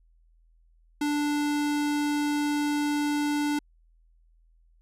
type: tone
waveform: square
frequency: 293.7 Hz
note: D4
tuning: in tune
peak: -25 dBFS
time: 1.01-3.59 s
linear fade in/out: 5 ms
effects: added 41 Hz sine -58 dBFS peak until 4.81 s + low-pass 12000 Hz 12 dB/octave